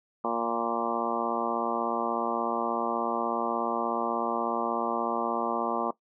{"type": "harmonic tone with a mistuned harmonic", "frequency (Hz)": 116.54, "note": "A#2", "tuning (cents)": 0, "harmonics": [2, 3, 4, 5, 6, 7, 8, 9, 10], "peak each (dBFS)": [-35, -35, -35, -35, -35, -35, -35, -35, -35], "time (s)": [0.24, 5.91], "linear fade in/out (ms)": 5, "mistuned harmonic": 8, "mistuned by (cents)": 21, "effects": ["noise-tail reverb RT60 0.1 s tail -18 dB re dry"]}